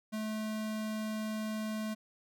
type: tone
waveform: square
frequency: 216.4 Hz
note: A3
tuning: 29 cents flat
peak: -35 dBFS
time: 0.12-1.95 s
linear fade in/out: 20 ms
effects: none